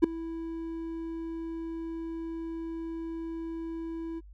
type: tone with ADSR envelope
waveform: triangle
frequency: 328.9 Hz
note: E4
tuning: 4 cents flat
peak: -11 dBFS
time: 0.02-4.21 s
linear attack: 21 ms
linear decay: 4 ms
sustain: -21 dB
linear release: 30 ms
effects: added 50 Hz sine -47 dBFS peak until 4.33 s